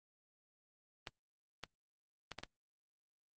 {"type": "clicks", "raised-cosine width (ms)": 0.2, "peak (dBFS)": -25, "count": 5, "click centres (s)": [1.072, 1.637, 2.317, 2.387, 2.435], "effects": ["Opus 24 kbps"]}